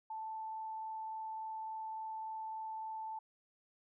sine tone with frequency modulation, 880 Hz, A5, in tune, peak -40 dBFS, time 0.1-3.19 s, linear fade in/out 5 ms, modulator 23.5 Hz, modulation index 0.23, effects none

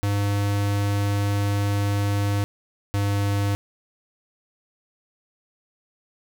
square tone pair in turn, 101.3 / 100.86 Hz, G#2 / G2, -43 / +50 cents, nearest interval unison, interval 7 cents, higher first, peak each -21 dBFS, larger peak neither, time 0.03-2.44 / 2.94-3.55 s, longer first, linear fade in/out 0 ms, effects none

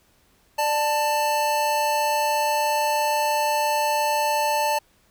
square tone pair together, 594.2 / 883 Hz, D5 / A5, +20 / +6 cents, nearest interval perfect fifth, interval 686 cents, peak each -26 / -22 dBFS, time 0.58-4.79 s, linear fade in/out 10 ms, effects pink hiss -61 dBFS RMS until 5.1 s

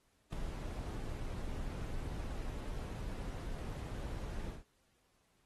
brown noise with ADSR envelope, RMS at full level -33 dBFS, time 0.32-4.64 s, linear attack 8 ms, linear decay 5 ms, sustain -8 dB, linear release 160 ms, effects pink hiss -75 dBFS RMS until 5.45 s + AAC 32 kbps

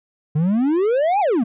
triangle exponential two-way sweep, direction up then down, 144.8 to 862 to 209.7 Hz, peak -13 dBFS, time 0.35-1.44 s, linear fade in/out 10 ms, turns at 1.2 s, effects resampled to 8000 Hz

